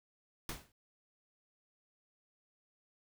pink noise with exponential decay, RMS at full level -37 dBFS, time 0.49-0.72 s, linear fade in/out 2 ms, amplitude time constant 49 ms, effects none

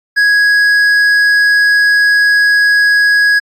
sine tone with hard clipping, 1662 Hz, G#6, 1 cent sharp, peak -8 dBFS, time 0.16-3.4 s, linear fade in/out 20 ms, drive 6 dB, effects AAC 64 kbps

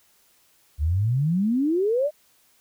sine exponential sweep, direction up, 69.8 to 622.3 Hz, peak -19 dBFS, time 0.78-2.11 s, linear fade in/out 50 ms, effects white hiss -61 dBFS RMS until 2.6 s

